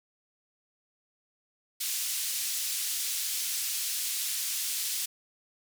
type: band-pass noise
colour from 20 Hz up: white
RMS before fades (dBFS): -32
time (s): 1.8-5.06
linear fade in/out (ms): 10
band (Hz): 3100 to 13000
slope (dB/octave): 12
effects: none